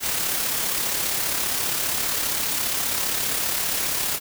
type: noise with amplitude modulation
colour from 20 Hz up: white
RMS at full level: -23 dBFS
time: 0-4.2 s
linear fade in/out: 50 ms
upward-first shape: sine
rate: 35 Hz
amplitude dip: 35%
effects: none